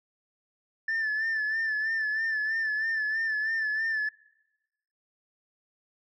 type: tone with vibrato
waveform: sine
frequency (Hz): 1760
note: A6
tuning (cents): 0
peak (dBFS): -24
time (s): 0.88-4.09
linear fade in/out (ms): 5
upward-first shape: sine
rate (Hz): 3.1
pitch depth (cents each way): 50
effects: noise-tail reverb RT60 1.0 s tail -24 dB re dry + tanh soft clip ceiling -24 dBFS